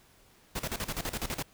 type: noise with tremolo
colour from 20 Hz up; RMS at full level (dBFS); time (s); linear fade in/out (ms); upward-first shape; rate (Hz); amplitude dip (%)
pink; -33; 0.55-1.43; 10; square; 12; 80
effects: pink hiss -61 dBFS RMS until 1.53 s